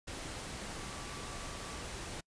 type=tone in noise; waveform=sine; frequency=1154 Hz; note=D6; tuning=31 cents flat; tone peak=-52 dBFS; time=0.76-1.82 s; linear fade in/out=10 ms; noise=pink; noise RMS=-43 dBFS; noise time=0.07-2.21 s; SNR=-12 dB; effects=noise-tail reverb RT60 0.1 s tail -26 dB re dry + resampled to 22050 Hz